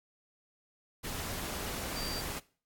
sine tone in noise, 4699 Hz, D8, in tune, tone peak -39 dBFS, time 1.95-2.22 s, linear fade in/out 20 ms, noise pink, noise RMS -38 dBFS, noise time 1.03-2.4 s, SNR -4 dB, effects noise-tail reverb RT60 0.4 s tail -20 dB re dry + AAC 64 kbps

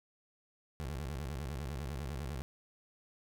25% pulse tone with vibrato, 69.3 Hz, C#2, in tune, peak -34 dBFS, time 0.8-2.42 s, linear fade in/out 0 ms, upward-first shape square, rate 10 Hz, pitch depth 200 cents each way, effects none

